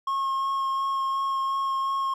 triangle tone with vibrato, 1082 Hz, C#6, 42 cents flat, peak -22 dBFS, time 0.07-2.14 s, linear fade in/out 5 ms, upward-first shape sine, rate 2.8 Hz, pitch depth 11 cents each way, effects none

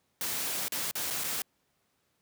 white noise with dropouts, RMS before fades -33 dBFS, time 0.21-1.42 s, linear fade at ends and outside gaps 1 ms, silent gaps 0.682-0.721 / 0.911-0.954 / 1.103-1.107 / 1.237-1.241 s, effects pink hiss -74 dBFS RMS until 2.21 s + high-pass 100 Hz 12 dB/octave

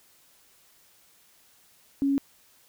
sine tone, 277.2 Hz, C#4, in tune, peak -21 dBFS, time 2.02-2.18 s, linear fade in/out 0 ms, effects white hiss -60 dBFS RMS until 2.68 s

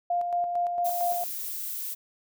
sine tone with tremolo, 701 Hz, F5, 6 cents sharp, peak -23 dBFS, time 0.1-1.24 s, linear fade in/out 5 ms, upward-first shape square, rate 4.4 Hz, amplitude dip 40%
violet noise, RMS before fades -34 dBFS, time 0.84-1.95 s, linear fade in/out 20 ms
effects none

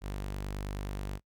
sawtooth tone, 49.37 Hz, G1, 13 cents sharp, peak -31 dBFS, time 0.01-1.2 s, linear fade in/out 50 ms, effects noise-tail reverb RT60 0.1 s tail -23 dB re dry

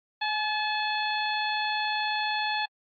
harmonic tone with a mistuned harmonic, 861 Hz, A5, 38 cents flat, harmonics 1 / 2 / 3 / 4 / 5, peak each -29 / -32 / -34 / -35 / -36 dBFS, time 0.21-2.66 s, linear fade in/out 10 ms, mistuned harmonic 1, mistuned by -27 cents, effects AAC 48 kbps

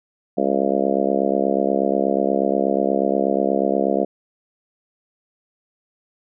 harmonic tone, 68.3 Hz, C#2, 25 cents flat, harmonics 3 / 4 / 5 / 6 / 7 / 8 / 9 / 10, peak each -25 / -25 / -25 / -25 / -25 / -25 / -25 / -25 dBFS, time 0.37-4.05 s, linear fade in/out 10 ms, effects none

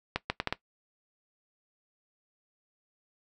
accelerating click train, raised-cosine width 0.3 ms, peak -12 dBFS, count 5, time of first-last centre 0.16-0.526 s, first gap 140 ms, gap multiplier 0.72, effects noise-tail reverb RT60 0.1 s tail -17 dB re dry

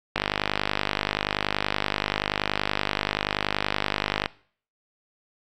click train, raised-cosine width 0.3 ms, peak -6 dBFS, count 208, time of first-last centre 0.16-4.259 s, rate 50.5 Hz, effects noise-tail reverb RT60 0.5 s tail -21 dB re dry + Opus 48 kbps

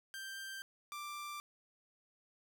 sawtooth tone pair in turn, 1574 / 1179.2 Hz, G6 / D6, +7 / +7 cents, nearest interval perfect fourth, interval 500 cents, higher first, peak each -40 / -39 dBFS, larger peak second, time 0.14-0.62 / 0.92-1.4 s, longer neither, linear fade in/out 0 ms, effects none

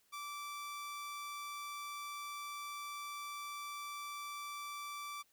sawtooth tone, 1165 Hz, D6, 14 cents flat, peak -39 dBFS, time 0.12-5.23 s, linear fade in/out 20 ms, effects white hiss -73 dBFS RMS until 5.32 s

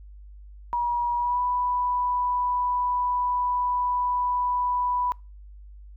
sine tone with pitch glide, 960 to 987.6 Hz, B5 to B5, -49 to 0 cents, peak -22 dBFS, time 0.73-5.12 s, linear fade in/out 0 ms, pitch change +49 cents, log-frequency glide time 1.16-1.4 s, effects noise-tail reverb RT60 0.3 s tail -25 dB re dry + added 50 Hz sine -42 dBFS peak until 5.96 s

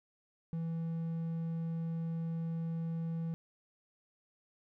triangle tone, 164.81 Hz, E3, in tune, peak -32 dBFS, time 0.53-3.34 s, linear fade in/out 0 ms, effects none

